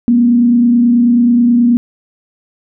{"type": "tone with frequency modulation", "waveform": "sine", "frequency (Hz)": 239.4, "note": "A#3", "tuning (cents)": 46, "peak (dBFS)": -6, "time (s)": [0.08, 1.77], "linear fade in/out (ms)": 0, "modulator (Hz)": 29.3, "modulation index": 0.38, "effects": []}